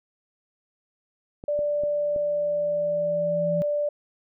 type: clicks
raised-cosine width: 2 ms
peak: -25 dBFS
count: 4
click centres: 1.439 / 1.591 / 1.836 / 2.162 s
type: tone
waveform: sine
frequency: 587.3 Hz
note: D5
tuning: in tune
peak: -22 dBFS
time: 1.48-3.89 s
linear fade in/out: 5 ms
type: tone with exponential growth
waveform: sine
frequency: 168.2 Hz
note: E3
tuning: 35 cents sharp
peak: -25 dBFS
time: 1.55-3.62 s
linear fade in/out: 0 ms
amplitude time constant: 450 ms
effects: none